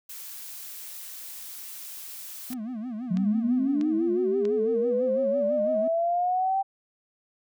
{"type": "noise", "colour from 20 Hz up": "blue", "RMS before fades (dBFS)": -40, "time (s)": [0.09, 2.54], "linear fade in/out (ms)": 5}
{"type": "tone with vibrato", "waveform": "triangle", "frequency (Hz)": 233.1, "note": "A#3", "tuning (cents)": 0, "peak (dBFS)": -29, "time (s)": [2.5, 5.88], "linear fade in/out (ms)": 5, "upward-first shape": "sine", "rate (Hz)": 6, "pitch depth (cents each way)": 180}
{"type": "click train", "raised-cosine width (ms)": 0.2, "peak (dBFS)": -24, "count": 4, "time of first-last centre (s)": [2.53, 4.453], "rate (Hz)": 1.56}
{"type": "linear sweep", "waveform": "sine", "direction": "up", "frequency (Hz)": [174.61, 784], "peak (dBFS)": -22, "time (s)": [3.1, 6.63], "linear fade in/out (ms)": 20}
{"effects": []}